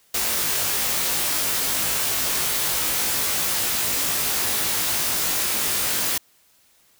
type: noise with comb filter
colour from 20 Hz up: white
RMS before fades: -23 dBFS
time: 0.14-6.18 s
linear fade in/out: 5 ms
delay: 19 ms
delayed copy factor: +0.95
effects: white hiss -59 dBFS RMS until 6.99 s